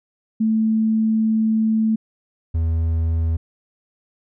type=tone pair in turn; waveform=sine / triangle; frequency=220.3 / 81.67 Hz; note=A3 / E2; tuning=+2 / -16 cents; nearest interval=octave + perfect fourth; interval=1718 cents; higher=first; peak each=-15 dBFS; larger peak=neither; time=0.4-1.96 / 2.54-3.37 s; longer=first; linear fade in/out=10 ms; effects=none